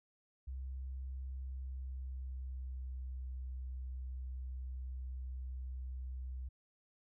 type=tone with pitch glide; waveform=sine; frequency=65.41 to 63.92 Hz; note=C2 to C2; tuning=0 to -40 cents; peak=-40 dBFS; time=0.47-6.49 s; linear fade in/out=10 ms; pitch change=-40 cents; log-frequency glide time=1.34-3.31 s; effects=none